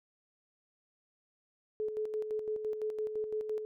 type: tone with tremolo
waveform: sine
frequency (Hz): 430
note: A4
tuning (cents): -40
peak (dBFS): -31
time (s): 1.8-3.65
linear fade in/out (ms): 0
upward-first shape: square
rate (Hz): 5.9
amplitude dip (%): 50
effects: none